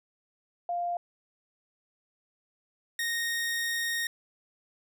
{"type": "tone pair in turn", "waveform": ["sine", "sawtooth"], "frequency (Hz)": [698.5, 1858.9], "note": ["F5", "A#6"], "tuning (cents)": [0, -5], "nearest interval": "octave + perfect fourth", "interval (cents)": 1695, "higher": "second", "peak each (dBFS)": [-28, -25], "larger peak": "second", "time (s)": [[0.69, 0.97], [2.99, 4.07]], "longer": "second", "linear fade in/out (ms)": 2, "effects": []}